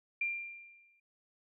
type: tone with exponential decay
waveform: sine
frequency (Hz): 2382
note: D7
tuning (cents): +24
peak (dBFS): -29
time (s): 0.21-1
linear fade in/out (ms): 5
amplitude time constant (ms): 170
effects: none